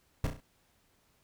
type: noise with echo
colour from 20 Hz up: brown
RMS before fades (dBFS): -28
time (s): 0.24-0.27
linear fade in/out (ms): 2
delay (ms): 33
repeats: 4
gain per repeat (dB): -6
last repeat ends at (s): 0.402
effects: pink hiss -70 dBFS RMS until 1.23 s